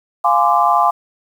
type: chord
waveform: sine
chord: D half-diminished seventh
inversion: first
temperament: equal with one note detuned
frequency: 698.5 / 830.6 / 1032.7 / 1174.7 Hz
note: F5 / Ab5 / C6 / D6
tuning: 0 / 0 / -23 / 0 cents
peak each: -16 dBFS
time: 0.24-0.91 s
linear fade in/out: 10 ms
effects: 7-bit